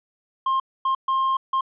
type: tone bursts at uneven times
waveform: triangle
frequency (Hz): 1062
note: C6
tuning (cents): +25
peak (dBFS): -17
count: 4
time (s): 0.46-0.6 / 0.85-0.95 / 1.08-1.37 / 1.53-1.61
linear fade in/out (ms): 5
effects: resampled to 8000 Hz